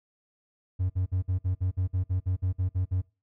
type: tone bursts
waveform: triangle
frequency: 92.5 Hz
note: F#2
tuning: in tune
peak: -21 dBFS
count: 14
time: 0.79-3.019 s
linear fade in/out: 20 ms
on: 110 ms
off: 53 ms
effects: noise-tail reverb RT60 0.3 s tail -22 dB re dry + tanh soft clip ceiling -17 dBFS